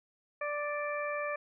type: harmonic tone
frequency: 587.3 Hz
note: D5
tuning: in tune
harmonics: 1 / 2 / 3 / 4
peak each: -35 / -38 / -40 / -41 dBFS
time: 0.41-1.36 s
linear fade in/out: 5 ms
effects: none